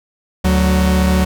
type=tone pair together; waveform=45% pulse; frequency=73.42 / 185.86 Hz; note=D2 / F#3; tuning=0 / +8 cents; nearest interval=octave + major third; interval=1608 cents; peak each=-14 dBFS; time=0.44-1.25 s; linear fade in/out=10 ms; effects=none